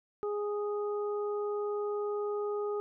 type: harmonic tone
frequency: 414 Hz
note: G#4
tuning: 5 cents flat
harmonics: 1 / 2 / 3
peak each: -31 / -44 / -42 dBFS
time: 0.23-2.8 s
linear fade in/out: 0 ms
effects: none